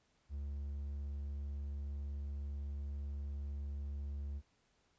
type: tone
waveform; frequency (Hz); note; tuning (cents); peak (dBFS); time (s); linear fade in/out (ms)
triangle; 71; C#2; +42; -37; 0.29-4.42; 50
effects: pink hiss -75 dBFS RMS until 4.98 s + resampled to 16000 Hz